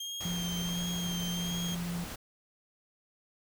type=tone with vibrato; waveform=30% pulse; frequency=3203 Hz; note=G7; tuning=37 cents sharp; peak=-34 dBFS; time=0-1.75 s; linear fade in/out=5 ms; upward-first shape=sine; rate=1.4 Hz; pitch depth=29 cents each way
type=noise; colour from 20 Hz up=pink; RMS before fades=-42 dBFS; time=0.2-2.16 s; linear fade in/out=10 ms
type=tone with pitch glide; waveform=sine; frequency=174.61 to 173.1 Hz; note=F3 to F3; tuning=0 to -15 cents; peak=-33 dBFS; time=0.25-2.04 s; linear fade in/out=0 ms; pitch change=-15 cents; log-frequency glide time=1.36-1.6 s
effects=none